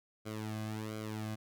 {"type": "tone with flanger", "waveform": "sawtooth", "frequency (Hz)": 108.4, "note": "A2", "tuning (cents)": -25, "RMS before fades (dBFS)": -40, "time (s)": [0.25, 1.36], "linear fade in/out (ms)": 20, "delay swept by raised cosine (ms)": [1.1, 2.2], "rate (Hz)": 1.4, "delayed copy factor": -0.85, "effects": []}